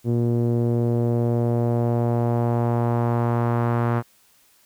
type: tone with low-pass filter sweep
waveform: sawtooth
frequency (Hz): 118.4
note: A#2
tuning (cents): +27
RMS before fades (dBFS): -21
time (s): 0.04-4.03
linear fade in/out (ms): 50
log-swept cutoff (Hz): 360 to 1300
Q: 1.6
effects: white hiss -58 dBFS RMS until 4.65 s